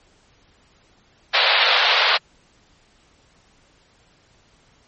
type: band-pass noise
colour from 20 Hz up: white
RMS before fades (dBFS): -17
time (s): 1.33-2.18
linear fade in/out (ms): 20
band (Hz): 500 to 4300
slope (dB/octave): 48
effects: pink hiss -57 dBFS RMS until 4.87 s + MP3 32 kbps